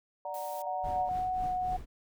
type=chord; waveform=sine; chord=D augmented; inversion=none; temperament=equal; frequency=587.3 / 740 / 932.3 Hz; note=D5 / F#5 / A#5; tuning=0 / 0 / 0 cents; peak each=-39 dBFS; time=0.25-1.09 s; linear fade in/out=2 ms
type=noise; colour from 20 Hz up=blue; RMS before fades=-48 dBFS; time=0.34-0.62 s; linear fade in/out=2 ms
type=tone with vibrato; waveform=sine; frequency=737 Hz; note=F#5; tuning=7 cents flat; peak=-29 dBFS; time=0.66-1.77 s; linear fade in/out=10 ms; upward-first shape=sine; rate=1.9 Hz; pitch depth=8 cents each way
type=noise with tremolo; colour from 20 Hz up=brown; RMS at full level=-39 dBFS; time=0.83-1.86 s; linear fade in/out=20 ms; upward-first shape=triangle; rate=3.6 Hz; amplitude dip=85%
effects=none

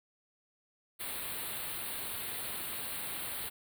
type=band-stop noise; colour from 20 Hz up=white; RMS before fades=-39 dBFS; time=0.99-3.5 s; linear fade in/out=20 ms; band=4400 to 8300 Hz; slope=96 dB/octave; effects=none

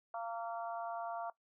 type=harmonic tone; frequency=230 Hz; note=A#3; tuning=23 cents flat; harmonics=3 / 4 / 5 / 6; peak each=-41 / -45 / -46 / -49 dBFS; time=0.14-1.3 s; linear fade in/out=2 ms; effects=noise-tail reverb RT60 0.1 s tail -17 dB re dry

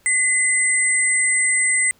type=tone pair together; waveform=sine; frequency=2031 / 8124 Hz; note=B6 / B8; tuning=+48 / +48 cents; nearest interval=2 octaves; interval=2400 cents; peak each=-18 dBFS; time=0.06-1.91 s; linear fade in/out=0 ms; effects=pink hiss -57 dBFS RMS until 1.99 s

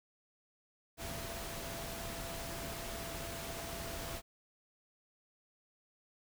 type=tone in noise; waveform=sine; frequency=672 Hz; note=E5; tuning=33 cents sharp; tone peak=-48 dBFS; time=0.97-4.22 s; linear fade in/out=50 ms; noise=pink; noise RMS=-43 dBFS; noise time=0.97-4.22 s; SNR=-8 dB; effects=none

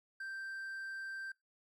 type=tone; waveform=triangle; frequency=1568 Hz; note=G6; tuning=in tune; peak=-39 dBFS; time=0.2-1.32 s; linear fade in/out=5 ms; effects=noise-tail reverb RT60 0.2 s tail -22 dB re dry

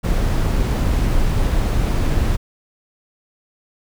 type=noise; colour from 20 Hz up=brown; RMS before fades=-17 dBFS; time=0.03-2.37 s; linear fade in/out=20 ms; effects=none

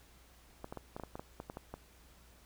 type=clicks; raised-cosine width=1 ms; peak=-28 dBFS; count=12; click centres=0.644 / 0.725 / 0.773 / 0.965 / 0.998 / 1.036 / 1.155 / 1.195 / 1.401 / 1.499 / 1.571 / 1.74 s; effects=added 60 Hz sine -62 dBFS peak until 2.45 s + pink hiss -63 dBFS RMS until 2.45 s

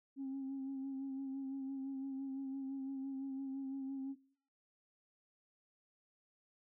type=tone with vibrato; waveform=sine; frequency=269.8 Hz; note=C#4; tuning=47 cents flat; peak=-38 dBFS; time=0.16-4.16 s; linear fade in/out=50 ms; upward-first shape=sine; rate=5.9 Hz; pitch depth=27 cents each way; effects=noise-tail reverb RT60 0.5 s tail -18 dB re dry + tanh soft clip ceiling -36 dBFS

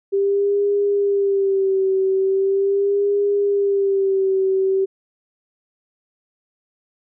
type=tone with vibrato; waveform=sine; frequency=393.7 Hz; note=G4; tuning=8 cents sharp; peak=-15 dBFS; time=0.12-4.86 s; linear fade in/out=20 ms; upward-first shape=sine; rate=0.4 Hz; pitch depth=51 cents each way; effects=none

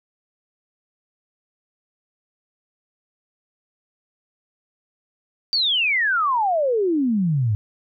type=exponential sweep; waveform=sine; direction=down; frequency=4699 to 100 Hz; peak=-17 dBFS; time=5.53-7.55 s; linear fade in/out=0 ms; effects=none

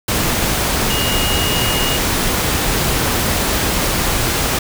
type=tone in noise; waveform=sine; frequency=2864 Hz; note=F7; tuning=43 cents sharp; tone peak=-21 dBFS; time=0.9-1.97 s; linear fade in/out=5 ms; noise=pink; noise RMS=-17 dBFS; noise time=0.08-4.59 s; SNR=-7 dB; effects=none

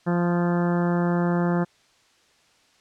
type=harmonic tone with a mistuned harmonic; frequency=174 Hz; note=F3; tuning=6 cents flat; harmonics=1 / 2 / 3 / 4 / 5 / 6 / 7 / 8 / 9 / 10; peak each=-21 / -27 / -31 / -33 / -35 / -37 / -38 / -39 / -40 / -41 dBFS; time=0.06-1.65 s; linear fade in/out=20 ms; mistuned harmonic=7; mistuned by=+20 cents; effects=white hiss -60 dBFS RMS until 2.8 s + low-pass 6000 Hz 12 dB/octave

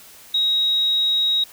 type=tone; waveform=sine; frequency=3800 Hz; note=A#7; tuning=33 cents sharp; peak=-16 dBFS; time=0.34-1.44 s; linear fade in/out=5 ms; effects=white hiss -45 dBFS RMS until 1.52 s

